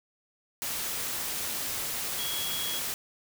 sine tone in noise, 3322 Hz, G#7, in tune, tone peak -34 dBFS, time 2.19-2.79 s, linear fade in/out 0 ms, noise white, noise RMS -33 dBFS, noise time 0.62-2.94 s, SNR -4 dB, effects none

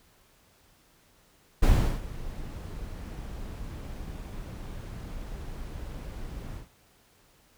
brown noise with ADSR envelope, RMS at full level -19 dBFS, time 1.62-6.69 s, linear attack 14 ms, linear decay 370 ms, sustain -19 dB, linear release 130 ms, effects pink hiss -62 dBFS RMS until 7.57 s

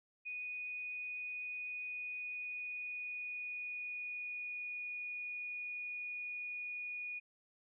sine tone with pitch glide, 2477 to 2457 Hz, D#7 to D#7, -8 to -22 cents, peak -40 dBFS, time 0.25-7.2 s, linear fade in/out 20 ms, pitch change -14 cents, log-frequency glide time 1.69-4.87 s, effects none

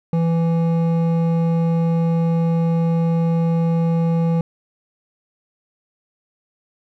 sine tone with hard clipping, 166.3 Hz, E3, 16 cents sharp, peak -17 dBFS, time 0.13-4.41 s, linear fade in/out 2 ms, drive 10 dB, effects none

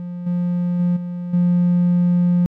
triangle tone with level steps, 176.2 Hz, F3, 16 cents sharp, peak -24 / -15 / -12 / -22 / -10 dBFS, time 0-2.46 s, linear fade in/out 0 ms, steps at 0.26 / 0.79 / 0.96 / 1.33 s, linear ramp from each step 10 ms, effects tanh soft clip ceiling -8 dBFS

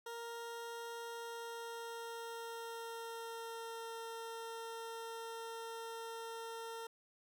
20% pulse tone with pitch glide, 466 to 456.7 Hz, A#4 to A#4, -1 to -36 cents, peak -39 dBFS, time 0.06-6.87 s, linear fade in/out 5 ms, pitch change -35 cents, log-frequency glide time 1.05-3.96 s, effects none

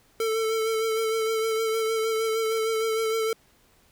square tone with vibrato, 444.8 Hz, A4, 19 cents sharp, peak -24 dBFS, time 0.2-3.33 s, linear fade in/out 2 ms, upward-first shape sine, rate 6.5 Hz, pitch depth 25 cents each way, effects pink hiss -61 dBFS RMS until 3.91 s

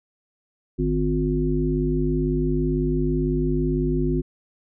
harmonic tone with a mistuned harmonic, 51 Hz, G#1, 31 cents flat, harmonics 1 / 3 / 5 / 7, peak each -25 / -25 / -25 / -25 dBFS, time 0.78-4.22 s, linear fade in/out 20 ms, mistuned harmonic 5, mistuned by +27 cents, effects none

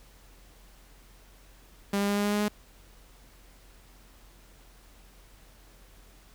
sawtooth tone with pitch steps, 200.3 / 201.7 / 203.1 / 204.5 / 205.9 / 207.4 / 208.8 Hz, G3 / G3 / G#3 / G#3 / G#3 / G#3 / G#3, +38 / +50 / -38 / -26 / -15 / -2 / +10 cents, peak -21 dBFS, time 1.93-2.483 s, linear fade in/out 5 ms, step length 79 ms, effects added 44 Hz sine -54 dBFS peak until 6.34 s + pink hiss -58 dBFS RMS until 6.34 s

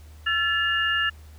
sine tone cluster, 1351 / 1732 / 2830 Hz, E6 / A6 / F7, +42 / -28 / +22 cents, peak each -28 / -23 / -26 dBFS, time 0.26-1.1 s, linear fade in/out 10 ms, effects added 76 Hz sine -43 dBFS peak until 1.38 s + pink hiss -56 dBFS RMS until 1.38 s

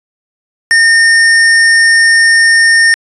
square tone, 1825 Hz, A#6, 37 cents flat, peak -5 dBFS, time 0.71-2.94 s, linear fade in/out 0 ms, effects resampled to 24000 Hz

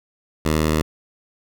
10% pulse tone, 77.9 Hz, D#2, 3 cents sharp, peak -9 dBFS, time 0.45-0.82 s, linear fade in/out 5 ms, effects none

